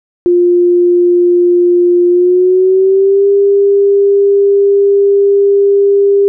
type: tone with pitch glide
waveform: sine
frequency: 352.2 to 399.9 Hz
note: F4 to G4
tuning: +15 to +35 cents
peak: -5 dBFS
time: 0.26-6.28 s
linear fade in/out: 0 ms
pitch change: +220 cents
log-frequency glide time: 2.09-3.27 s
effects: none